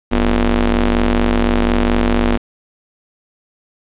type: ring-modulated tone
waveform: sawtooth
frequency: 105.4 Hz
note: G#2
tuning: 26 cents sharp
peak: -5 dBFS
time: 0.11-2.38 s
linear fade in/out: 20 ms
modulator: 136 Hz
effects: resampled to 8000 Hz + 7-bit